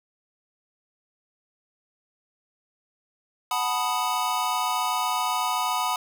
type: chord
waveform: square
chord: B dominant seventh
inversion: second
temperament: equal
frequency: 740 / 880 / 987.8 / 1244.5 Hz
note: F#5 / A5 / B5 / D#6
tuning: 0 / 0 / 0 / 0 cents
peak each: -31 / -32 / -28 / -30 dBFS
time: 3.51-5.96 s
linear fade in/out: 2 ms
effects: none